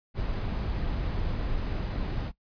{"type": "noise", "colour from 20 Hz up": "brown", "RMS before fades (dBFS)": -30, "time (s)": [0.14, 2.32], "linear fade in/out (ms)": 50, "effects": ["noise-tail reverb RT60 0.1 s tail -18 dB re dry", "resampled to 11025 Hz"]}